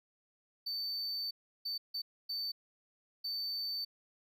triangle tone bursts at uneven times, 4552 Hz, C#8, 45 cents sharp, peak -34 dBFS, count 5, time 0.66-1.31 / 1.65-1.78 / 1.94-2.02 / 2.29-2.52 / 3.24-3.85 s, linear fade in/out 10 ms, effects none

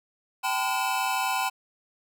square tone cluster, 775 / 880 / 1014 / 1431 / 2609 Hz, G5 / A5 / B5 / F6 / E7, -20 / 0 / +45 / +42 / -18 cents, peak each -30 / -34 / -30 / -36 / -34 dBFS, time 0.43-1.5 s, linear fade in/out 20 ms, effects none

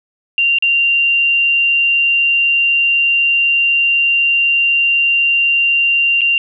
sine tone with dropouts, 2774 Hz, F7, 12 cents flat, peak -10 dBFS, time 0.38-6.38 s, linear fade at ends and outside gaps 1 ms, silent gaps 0.586-0.624 / 6.209-6.216 s, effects none

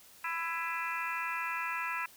harmonic tone with a mistuned harmonic, 332.3 Hz, E4, 14 cents sharp, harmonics 3 / 4 / 5 / 6 / 7 / 8, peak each -38 / -39 / -40 / -41 / -41 / -42 dBFS, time 0.24-2.06 s, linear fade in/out 5 ms, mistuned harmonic 7, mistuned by +58 cents, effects white hiss -57 dBFS RMS until 2.16 s

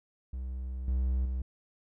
triangle tone with level steps, 63.8 Hz, C2, 43 cents flat, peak -32 / -24 / -28 dBFS, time 0.33-1.42 s, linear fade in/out 5 ms, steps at 0.88 / 1.25 s, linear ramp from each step 2 ms, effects none

